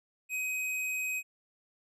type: tone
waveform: square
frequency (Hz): 2520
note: D#7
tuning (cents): +21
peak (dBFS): -32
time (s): 0.29-1.23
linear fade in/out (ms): 50
effects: resampled to 32000 Hz